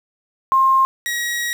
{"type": "tone pair in turn", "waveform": ["sine", "sawtooth"], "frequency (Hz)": [1063, 1903.9], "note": ["C6", "A#6"], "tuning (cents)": [27, 36], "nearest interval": "minor seventh", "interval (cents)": 1009, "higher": "second", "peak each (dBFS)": [-11, -17], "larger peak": "first", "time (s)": [[0.52, 0.85], [1.06, 1.53]], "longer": "second", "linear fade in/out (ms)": 0, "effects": ["7-bit"]}